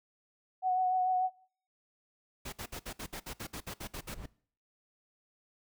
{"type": "tone with vibrato", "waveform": "sine", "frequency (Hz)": 740, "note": "F#5", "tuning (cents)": 0, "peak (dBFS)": -26, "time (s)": [0.62, 1.3], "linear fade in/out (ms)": 50, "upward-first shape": "sine", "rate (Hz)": 6.8, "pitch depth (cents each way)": 19}
{"type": "noise bursts", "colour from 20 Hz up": "pink", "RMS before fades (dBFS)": -41, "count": 13, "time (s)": [2.45, 4.146], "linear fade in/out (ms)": 10, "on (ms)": 76, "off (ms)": 59}
{"type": "noise with exponential growth", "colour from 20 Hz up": "brown", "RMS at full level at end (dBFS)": -36, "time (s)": [3.89, 4.26], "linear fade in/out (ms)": 5, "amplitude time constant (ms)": 79}
{"effects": ["noise-tail reverb RT60 0.5 s tail -21 dB re dry"]}